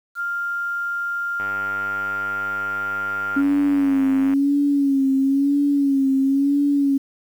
sine tone, 1396.9 Hz, F6, in tune, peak -22 dBFS, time 0.15-3.43 s, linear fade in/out 50 ms
click train, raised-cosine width 0.5 ms, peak -19 dBFS, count 294, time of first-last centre 1.4-4.336 s, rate 99.8 Hz
sine tone with vibrato, 276.9 Hz, C#4, 2 cents flat, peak -15 dBFS, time 3.36-6.98 s, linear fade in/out 10 ms, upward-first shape sine, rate 0.99 Hz, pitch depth 56 cents each way
effects 8-bit

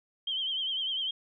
sine tone with vibrato, 3136 Hz, G7, in tune, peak -29 dBFS, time 0.27-1.11 s, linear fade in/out 5 ms, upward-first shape sine, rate 10 Hz, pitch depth 64 cents each way, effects none

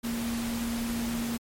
sine tone in noise, 233.1 Hz, A#3, in tune, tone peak -29 dBFS, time 0.03-1.38 s, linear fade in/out 20 ms, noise pink, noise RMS -37 dBFS, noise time 0.03-1.38 s, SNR +5 dB, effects MP3 64 kbps

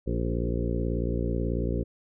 harmonic tone with a mistuned harmonic, 58.27 Hz, A#1, in tune, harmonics 1 / 2 / 3 / 4 / 5 / 6 / 7 / 8 / 9, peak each -29 / -32 / -34 / -35 / -36 / -37 / -37 / -38 / -39 dBFS, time 0.06-1.84 s, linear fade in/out 20 ms, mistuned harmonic 6, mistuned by +30 cents, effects none

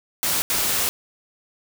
white noise bursts at uneven times, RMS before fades -22 dBFS, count 2, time 0.23-0.42 / 0.5-0.89 s, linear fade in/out 0 ms, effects none

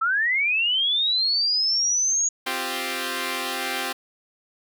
sine linear sweep, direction up, 1285 to 6720 Hz, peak -19 dBFS, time 0.01-2.29 s, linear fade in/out 10 ms
5% pulse chord, C suspended fourth, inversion none, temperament equal, 261.6 / 349.2 / 392 Hz, C4 / F4 / G4, 0 / 0 / 0 cents, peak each -19 dBFS, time 2.46-3.93 s, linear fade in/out 10 ms
effects none

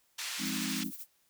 white band-pass noise, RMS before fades -38 dBFS, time 0.18-0.84 s, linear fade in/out 10 ms, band 1400 to 6000 Hz, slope 12 dB/octave
violet noise with tremolo, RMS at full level -42 dBFS, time 0.38-1.07 s, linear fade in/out 50 ms, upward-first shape sine, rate 13 Hz, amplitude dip 65%
sine chord, F minor seventh, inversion none, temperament equal, 174.61 / 207.7 / 261.6 / 311.1 Hz, F3 / Ab3 / C4 / Eb4, 0 / 0 / 0 / 0 cents, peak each -42 / -38 / -38 / -42 dBFS, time 0.38-0.92 s, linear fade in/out 50 ms
effects white hiss -71 dBFS RMS until 1.29 s

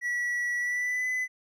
triangle tone with pitch glide, 1940 to 2010 Hz, B6 to B6, -31 to +30 cents, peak -25 dBFS, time 0.01-1.28 s, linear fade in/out 50 ms, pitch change +61 cents, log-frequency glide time 0.57-1.07 s, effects none

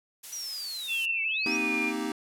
blue noise, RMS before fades -39 dBFS, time 0.23-1.06 s, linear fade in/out 10 ms
sine linear two-way sweep, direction down then up, 5920 to 2179 to 5920 Hz, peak -34 dBFS, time 0.32-1.57 s, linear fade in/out 10 ms, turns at 1.23 s
sine tone with pitch glide, 2700 to 2405 Hz, E7 to D7, +41 to +41 cents, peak -27 dBFS, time 0.87-1.93 s, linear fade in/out 50 ms, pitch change -200 cents, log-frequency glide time 1.11-1.8 s
square chord, C minor seventh, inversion third, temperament equal, 233.1 / 261.6 / 311.1 / 392 Hz, Bb3 / C4 / Eb4 / G4, 0 / 0 / 0 / 0 cents, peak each -36 / -37 / -34 / -37 dBFS, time 1.46-2.12 s, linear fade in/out 2 ms
effects low-pass 12000 Hz 12 dB/octave

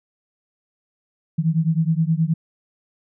sine beating tone pair, 157.9 / 167.4 Hz, D#3 / E3, +26 / +27 cents, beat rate 9.5 Hz, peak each -19 / -20 dBFS, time 1.38-2.34 s, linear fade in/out 10 ms, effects none

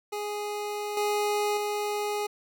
25% pulse tone with level steps, 415.3 Hz, G#4, in tune, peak -27 / -21 / -24 dBFS, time 0.12-2.27 s, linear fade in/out 10 ms, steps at 0.97 / 1.57 s, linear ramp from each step 2 ms, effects none

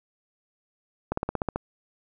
slowing click train, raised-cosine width 1 ms, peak -12 dBFS, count 8, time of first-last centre 1.12-1.56 s, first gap 54 ms, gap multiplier 1.05, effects none

